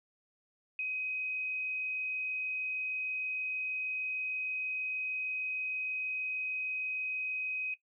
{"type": "tone with frequency modulation", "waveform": "sine", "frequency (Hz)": 2521, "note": "D#7", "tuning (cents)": 22, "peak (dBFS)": -32, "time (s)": [0.79, 7.74], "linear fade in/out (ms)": 2, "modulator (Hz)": 46.4, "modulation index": 0.24, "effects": ["noise-tail reverb RT60 0.1 s tail -17 dB re dry"]}